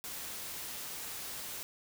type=noise; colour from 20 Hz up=white; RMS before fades=-42 dBFS; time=0.04-1.63 s; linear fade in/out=0 ms; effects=none